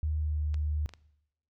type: tone with pitch glide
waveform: sine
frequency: 76.7 to 75.38 Hz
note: D#2 to D2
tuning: -24 to +46 cents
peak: -27 dBFS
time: 0.03-0.86 s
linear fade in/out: 0 ms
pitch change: -30 cents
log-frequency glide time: 0.18-0.41 s
type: clicks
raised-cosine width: 0.2 ms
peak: -29 dBFS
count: 3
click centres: 0.543 / 0.892 / 0.937 s
effects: noise-tail reverb RT60 0.8 s tail -21 dB re dry